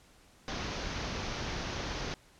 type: low-pass noise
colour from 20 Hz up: pink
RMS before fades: -37 dBFS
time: 0.48-2.14 s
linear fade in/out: 0 ms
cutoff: 6400 Hz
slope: 96 dB/octave
effects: pink hiss -61 dBFS RMS until 2.39 s + low-pass 10000 Hz 12 dB/octave